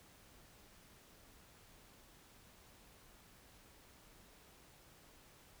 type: silence
effects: pink hiss -63 dBFS RMS until 5.6 s